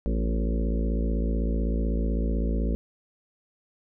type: harmonic tone with a mistuned harmonic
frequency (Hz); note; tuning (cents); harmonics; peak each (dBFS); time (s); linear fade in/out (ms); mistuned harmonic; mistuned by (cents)
55.9; A1; +28; 1 / 3 / 4 / 5 / 6 / 7 / 8 / 9 / 10; -24 / -33 / -32 / -37 / -39 / -42 / -38 / -43 / -42; 0.06-2.75; 0; 6; +48
effects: none